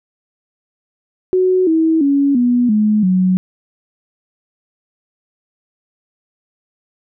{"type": "tone with pitch steps", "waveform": "sine", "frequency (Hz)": [370, 322.1, 280.4, 244.1, 212.5, 185], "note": ["F#4", "E4", "C#4", "B3", "G#3", "F#3"], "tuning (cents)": [0, -40, 20, -20, 40, 0], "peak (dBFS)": -10, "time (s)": [1.33, 3.37], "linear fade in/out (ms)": 0, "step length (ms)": 340, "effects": []}